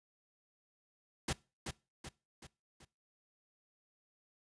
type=noise with echo; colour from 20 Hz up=pink; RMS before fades=-35 dBFS; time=1.28-1.33 s; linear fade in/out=5 ms; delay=380 ms; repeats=4; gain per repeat=-6 dB; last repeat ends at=2.85 s; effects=noise-tail reverb RT60 0.3 s tail -22 dB re dry + resampled to 22050 Hz